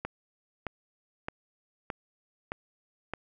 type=click train; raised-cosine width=0.5 ms; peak=-18 dBFS; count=6; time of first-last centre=0.05-3.136 s; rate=1.62 Hz; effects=none